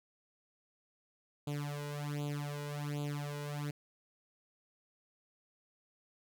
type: tone with flanger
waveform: sawtooth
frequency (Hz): 145.9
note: D3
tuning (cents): -11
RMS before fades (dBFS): -39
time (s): 1.47-3.71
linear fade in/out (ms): 5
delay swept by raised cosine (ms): 0.27 to 2.07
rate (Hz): 1.3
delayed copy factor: +0.9
effects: none